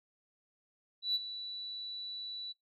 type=tone with ADSR envelope; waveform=sine; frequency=3951 Hz; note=B7; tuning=in tune; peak=-26 dBFS; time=1.02-2.53 s; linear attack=130 ms; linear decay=32 ms; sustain=-13 dB; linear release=18 ms; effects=noise-tail reverb RT60 0.2 s tail -23 dB re dry + tanh soft clip ceiling -23 dBFS